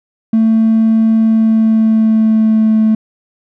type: tone with pitch glide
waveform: triangle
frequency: 222.8 to 218.7 Hz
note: A3 to A3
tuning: +22 to -10 cents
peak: -4 dBFS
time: 0.33-2.95 s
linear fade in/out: 5 ms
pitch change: -32 cents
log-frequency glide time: 1.17-2.79 s
effects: tanh soft clip ceiling -3 dBFS